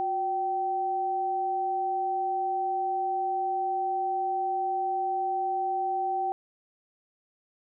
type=tone pair together; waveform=sine; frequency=363.4 / 772 Hz; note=F#4 / G5; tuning=-31 / -27 cents; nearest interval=octave + minor second; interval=1304 cents; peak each=-35 / -26 dBFS; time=0-6.32 s; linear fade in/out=0 ms; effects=none